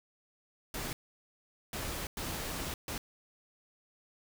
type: noise bursts at uneven times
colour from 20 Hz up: pink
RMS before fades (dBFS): -38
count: 4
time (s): 0.74-0.93 / 1.73-2.07 / 2.17-2.74 / 2.88-2.98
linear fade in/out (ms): 2
effects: none